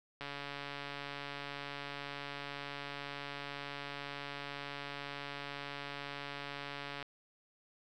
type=click train; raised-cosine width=0.3 ms; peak=-26 dBFS; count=969; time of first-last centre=0.21-7.027 s; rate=142 Hz; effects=none